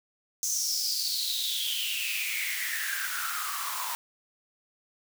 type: noise with high-pass filter sweep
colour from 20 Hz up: white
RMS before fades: -31 dBFS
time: 0.43-3.95 s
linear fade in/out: 0 ms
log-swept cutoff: 6300 to 950 Hz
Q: 8.6
effects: none